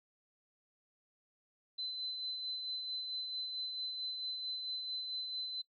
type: tone with tremolo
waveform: sine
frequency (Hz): 4040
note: B7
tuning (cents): +39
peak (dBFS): -36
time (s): 1.78-5.62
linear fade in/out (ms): 10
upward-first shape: sine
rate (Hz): 4.5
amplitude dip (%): 35
effects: noise-tail reverb RT60 0.1 s tail -22 dB re dry